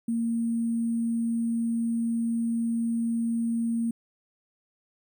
sine tone with sample-and-hold, 231 Hz, A#3, 16 cents flat, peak -24 dBFS, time 0.08-3.91 s, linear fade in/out 5 ms, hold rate 8820 Hz, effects none

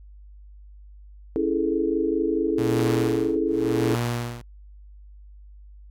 sine chord, A major seventh, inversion first, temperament equal, 277.2 / 329.6 / 415.3 / 440 Hz, C#4 / E4 / G#4 / A4, 0 / 0 / 0 / 0 cents, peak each -28 / -24 / -27 / -27 dBFS, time 1.36-3.95 s, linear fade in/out 0 ms
sawtooth tone with tremolo, 119.3 Hz, A#2, 41 cents sharp, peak -19 dBFS, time 2.58-4.42 s, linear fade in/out 5 ms, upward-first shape sine, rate 0.89 Hz, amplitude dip 100%
effects added 50 Hz sine -43 dBFS peak until 5.9 s + AAC 48 kbps

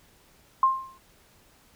sine tone with exponential decay, 1058 Hz, C6, 19 cents sharp, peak -14 dBFS, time 0.63-0.98 s, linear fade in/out 2 ms, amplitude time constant 75 ms, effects pink hiss -59 dBFS RMS until 1.75 s

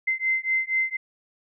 sine beating tone pair, 2070 / 2074.2 Hz, C7 / C7, -19 / -16 cents, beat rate 4.2 Hz, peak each -25 dBFS, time 0.07-0.97 s, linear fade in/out 10 ms, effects none

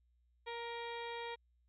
harmonic tone with a mistuned harmonic, 470.3 Hz, A#4, 15 cents sharp, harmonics 1 / 2 / 3 / 4 / 5 / 6 / 7 / 8 / 9, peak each -45 / -45 / -57 / -51 / -51 / -61 / -54 / -57 / -65 dBFS, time 0.46-1.36 s, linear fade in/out 20 ms, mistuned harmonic 2, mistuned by -16 cents, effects added 60 Hz sine -70 dBFS peak until 1.68 s

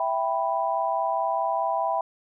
sine chord, E minor, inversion none, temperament equal, 659.3 / 784 / 987.8 Hz, E5 / G5 / B5, 0 / 0 / 0 cents, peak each -27 dBFS, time 0-2.01 s, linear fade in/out 2 ms, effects none

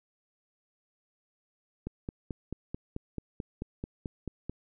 click train, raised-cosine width 3 ms, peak -22 dBFS, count 13, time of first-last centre 1.87-4.496 s, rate 4.57 Hz, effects none

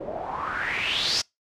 white noise with low-pass filter sweep, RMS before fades -28 dBFS, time 0-1.22 s, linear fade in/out 10 ms, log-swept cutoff 490 to 5500 Hz, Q 5.6, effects noise-tail reverb RT60 0.2 s tail -26 dB re dry

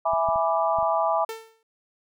sine chord, E dominant seventh, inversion none, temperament equal, 659.3 / 830.6 / 987.8 / 1174.7 Hz, E5 / G#5 / B5 / D6, 0 / 0 / 0 / 0 cents, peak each -24 / -26 / -27 / -27 dBFS, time 0.05-1.25 s, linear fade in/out 10 ms
clicks, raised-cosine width 5 ms, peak -29 / -26 / -30 / -28 / -36 dBFS, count 5, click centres 0.135 / 0.288 / 0.359 / 0.787 / 0.828 s
sawtooth tone with exponential decay, 447.4 Hz, A4, 29 cents sharp, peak -25 dBFS, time 1.29-1.63 s, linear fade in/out 2 ms, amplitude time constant 72 ms
effects none

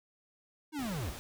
square linear sweep, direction down, 321.6 to 45.42 Hz, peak -35 dBFS, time 0.72-1.13 s, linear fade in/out 50 ms
pink noise, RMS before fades -45 dBFS, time 0.79-1.19 s, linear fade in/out 0 ms
effects none

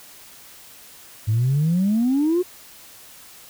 sine exponential sweep, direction up, 103.83 to 371.3 Hz, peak -15 dBFS, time 1.27-2.43 s, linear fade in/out 20 ms, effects tanh soft clip ceiling -13 dBFS + white hiss -45 dBFS RMS until 3.49 s

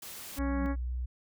white noise, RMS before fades -44 dBFS, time 0.02-0.39 s, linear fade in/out 5 ms
sine tone with exponential growth, 189.8 Hz, F#3, 44 cents sharp, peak -34 dBFS, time 0.15-0.66 s, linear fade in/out 0 ms, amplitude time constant 110 ms
harmonic tone, 277.2 Hz, C#4, in tune, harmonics 1 / 2 / 3 / 4 / 5 / 6 / 7 / 8, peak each -31 / -40 / -45 / -43 / -48 / -46 / -51 / -53 dBFS, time 0.36-0.76 s, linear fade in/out 50 ms
sine tone with vibrato, 61.74 Hz, B1, in tune, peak -31 dBFS, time 0.38-1.06 s, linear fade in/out 10 ms, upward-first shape square, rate 3.9 Hz, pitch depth 10 cents each way
effects none

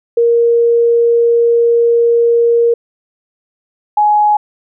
sine tone pair in turn, 468.6 / 838.8 Hz, A#4 / G#5, +9 / +17 cents, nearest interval minor seventh, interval 1008 cents, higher second, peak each -7 dBFS, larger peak neither, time 0.17-2.74 / 3.97-4.37 s, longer first, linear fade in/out 5 ms, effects none

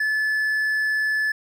triangle tone, 1731 Hz, A6, 29 cents flat, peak -18 dBFS, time 0-1.32 s, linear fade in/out 5 ms, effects none

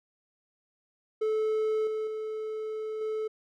triangle tone with level steps, 434.7 Hz, A4, 21 cents flat, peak -23 / -27 / -30 / -27 dBFS, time 1.21-3.28 s, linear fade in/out 10 ms, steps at 1.87 / 2.07 / 3.01 s, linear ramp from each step 2 ms, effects none

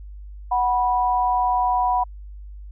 sine tone pair together, 740.6 / 980 Hz, F#5 / B5, +1 / -14 cents, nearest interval perfect fourth, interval 485 cents, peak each -20 dBFS, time 0.51-2.04 s, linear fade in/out 10 ms, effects added 50 Hz sine -35 dBFS peak until 2.71 s

